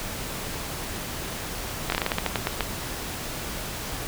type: slowing click train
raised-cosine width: 0.3 ms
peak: -7 dBFS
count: 12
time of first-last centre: 1.9-2.607 s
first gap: 22 ms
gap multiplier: 1.2
effects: pink hiss -33 dBFS RMS until 4.07 s